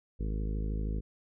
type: harmonic tone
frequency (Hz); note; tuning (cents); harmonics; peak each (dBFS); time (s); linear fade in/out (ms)
52.9; G#1; +33; 1 / 2 / 3 / 4 / 5 / 6 / 7 / 8 / 9; -31 / -41 / -41 / -43 / -47 / -48 / -52 / -49 / -51; 0.19-1.01; 20
effects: none